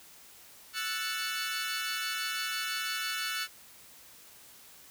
20% pulse chord, F# minor seventh, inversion third, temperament equal with one note detuned, 1325.4 / 1480 / 1760 / 2217 Hz, E6 / F#6 / A6 / C#7, +9 / 0 / 0 / 0 cents, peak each -33 / -31 / -34 / -34 dBFS, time 0.73-3.48 s, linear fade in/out 50 ms, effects white hiss -54 dBFS RMS until 4.9 s

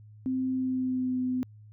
sine tone with pitch glide, 259.3 to 253.8 Hz, C4 to B3, -15 to +47 cents, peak -26 dBFS, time 0.26-1.43 s, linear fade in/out 0 ms, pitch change -38 cents, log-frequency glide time 0.54-1.2 s, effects added 106 Hz sine -48 dBFS peak until 1.72 s

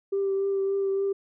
sine tone with vibrato, 392 Hz, G4, in tune, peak -22 dBFS, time 0.12-1.13 s, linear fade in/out 10 ms, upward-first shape triangle, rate 3.5 Hz, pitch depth 18 cents each way, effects tanh soft clip ceiling -19 dBFS

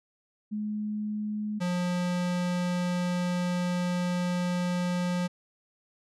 sine / square tone pair in turn, 211.2 / 178.02 Hz, G#3 / F3, +29 / +33 cents, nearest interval minor third, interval 296 cents, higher first, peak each -29 / -27 dBFS, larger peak second, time 0.51-1.6 / 1.6-5.28 s, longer second, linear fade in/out 20 ms, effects low-pass 8000 Hz 12 dB/octave

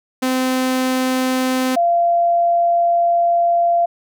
sawtooth / sine tone pair in turn, 257.8 / 688.2 Hz, C4 / F5, -26 / -26 cents, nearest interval octave + perfect fourth, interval 1700 cents, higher second, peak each -12 dBFS, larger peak neither, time 0.22-1.76 / 1.76-3.86 s, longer second, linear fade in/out 10 ms, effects none

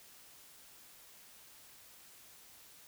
silence, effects white hiss -58 dBFS RMS until 2.87 s

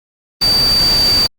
sine tone in noise, 4637 Hz, D8, 23 cents flat, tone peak -10 dBFS, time 0.41-1.27 s, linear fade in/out 10 ms, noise pink, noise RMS -21 dBFS, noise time 0.41-1.27 s, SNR +8 dB, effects Opus 32 kbps

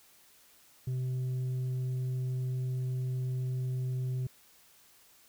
triangle tone with tanh clipping, 128 Hz, C3, 38 cents flat, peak -31 dBFS, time 0.87-4.27 s, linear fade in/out 5 ms, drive 8 dB, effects white hiss -61 dBFS RMS until 5.28 s

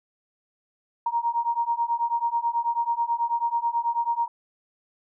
sine beating tone pair, 932.3 / 941.5 Hz, A#5 / A#5, 0 / +17 cents, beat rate 9.2 Hz, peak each -26 / -25 dBFS, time 1.06-4.28 s, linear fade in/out 5 ms, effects none

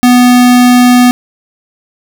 square tone, 246.9 Hz, B3, in tune, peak -3 dBFS, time 0.03-1.11 s, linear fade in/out 0 ms, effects none

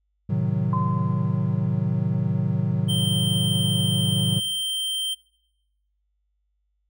triangle chord, A diminished seventh, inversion none, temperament equal, 110 / 130.81 / 155.56 / 185 Hz, A2 / C3 / Eb3 / Gb3, 0 / 0 / 0 / 0 cents, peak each -24 dBFS, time 0.29-4.4 s, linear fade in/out 10 ms
sine tone with exponential decay, 1029 Hz, C6, 29 cents flat, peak -24 dBFS, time 0.73-2.02 s, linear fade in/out 1 ms, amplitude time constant 280 ms
square tone, 3136 Hz, G7, in tune, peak -25 dBFS, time 2.88-5.15 s, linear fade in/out 20 ms
effects noise-tail reverb RT60 0.9 s tail -24 dB re dry + added 50 Hz sine -69 dBFS peak until 6.89 s

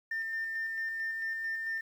sine tone with tremolo, 1802 Hz, A6, 41 cents sharp, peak -30 dBFS, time 0.11-1.81 s, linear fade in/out 5 ms, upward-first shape square, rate 4.5 Hz, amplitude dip 30%, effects tanh soft clip ceiling -28 dBFS + 10-bit

